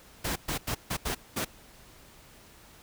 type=noise bursts at uneven times; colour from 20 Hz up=pink; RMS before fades=-31 dBFS; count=6; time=0.24-0.36 / 0.48-0.58 / 0.67-0.75 / 0.9-0.97 / 1.05-1.15 / 1.36-1.45 s; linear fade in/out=10 ms; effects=pink hiss -54 dBFS RMS until 2.82 s